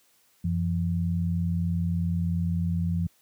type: tone pair together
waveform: sine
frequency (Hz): 90.4 / 170.54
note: F#2 / F3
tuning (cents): -40 / -41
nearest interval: major seventh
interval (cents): 1099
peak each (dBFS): -26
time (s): 0.44-3.07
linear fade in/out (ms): 5
effects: white hiss -64 dBFS RMS until 3.21 s + high-pass 60 Hz 12 dB/octave